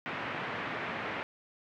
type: band-pass noise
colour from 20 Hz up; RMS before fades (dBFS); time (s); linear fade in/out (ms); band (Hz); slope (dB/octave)
white; -37; 0.06-1.23; 0; 100 to 2300; 24
effects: none